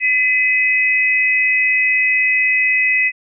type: tone pair together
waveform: sine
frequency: 2016 / 2540 Hz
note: B6 / D#7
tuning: +35 / +35 cents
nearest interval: major third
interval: 400 cents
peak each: -15 dBFS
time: 0-3.12 s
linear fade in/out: 50 ms
effects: none